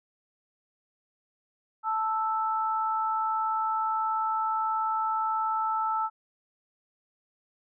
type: tone pair together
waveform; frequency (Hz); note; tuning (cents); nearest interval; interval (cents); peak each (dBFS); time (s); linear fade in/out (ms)
sine; 880 / 1318.5; A5 / E6; 0 / 0; perfect fifth; 700; -28; 1.83-6.1; 50
effects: none